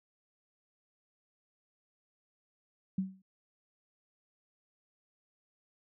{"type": "tone with exponential decay", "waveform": "sine", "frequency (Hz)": 190, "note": "F#3", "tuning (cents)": 46, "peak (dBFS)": -26, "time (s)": [2.98, 3.22], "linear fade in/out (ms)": 5, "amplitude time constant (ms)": 51, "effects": []}